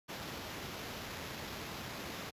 pink noise with sample-and-hold, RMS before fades -43 dBFS, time 0.08-2.31 s, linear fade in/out 20 ms, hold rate 8820 Hz, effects high-pass 80 Hz 12 dB/octave + resampled to 32000 Hz

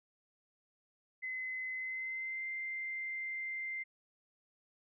sine tone with pitch glide, 2039 to 2088 Hz, C7 to C7, -45 to -4 cents, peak -37 dBFS, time 1.22-3.84 s, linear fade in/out 20 ms, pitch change +41 cents, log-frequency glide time 1.74-2.47 s, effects none

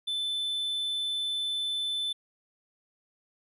triangle tone, 3520 Hz, A7, in tune, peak -27 dBFS, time 0.07-2.13 s, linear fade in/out 10 ms, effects resampled to 32000 Hz

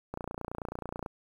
click train, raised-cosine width 1 ms, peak -22 dBFS, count 28, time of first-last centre 0.14-1.062 s, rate 29.3 Hz, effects 9-bit

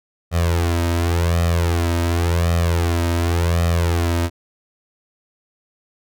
sawtooth tone with flanger, 85 Hz, F2, 46 cents flat, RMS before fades -18 dBFS, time 0.31-4.3 s, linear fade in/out 50 ms, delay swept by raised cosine 1.6 to 3.2 ms, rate 0.9 Hz, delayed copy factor +0.75, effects none

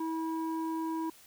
square tone with low-pass filter, 323.7 Hz, E4, 31 cents flat, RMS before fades -34 dBFS, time 0-1.1 s, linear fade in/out 5 ms, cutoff 830 Hz, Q 3.4, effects white hiss -57 dBFS RMS until 1.26 s

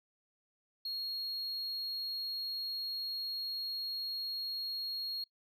sine tone, 4289 Hz, C8, 42 cents sharp, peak -33 dBFS, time 0.85-5.24 s, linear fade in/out 5 ms, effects noise-tail reverb RT60 0.1 s tail -23 dB re dry + tanh soft clip ceiling -35 dBFS

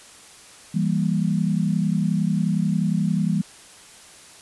sine chord, E diminished, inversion none, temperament equal, 164.81 / 196 / 233.1 Hz, E3 / G3 / Bb3, 0 / 0 / 0 cents, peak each -22 / -22 / -27 dBFS, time 0.74-3.42 s, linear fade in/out 10 ms, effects white hiss -46 dBFS RMS until 4.41 s + resampled to 24000 Hz

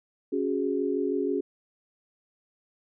sine chord, C# suspended fourth, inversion none, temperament just, 277.2 / 369.6 / 415.8 Hz, C#4 / F#4 / G#4, 0 / -2 / +2 cents, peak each -29 dBFS, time 0.32-1.41 s, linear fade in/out 10 ms, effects none

